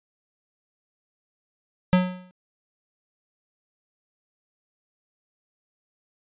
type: tone with exponential decay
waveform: square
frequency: 182.4 Hz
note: F#3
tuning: 24 cents flat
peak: -13 dBFS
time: 1.93-2.31 s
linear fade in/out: 0 ms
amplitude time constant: 81 ms
effects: resampled to 8000 Hz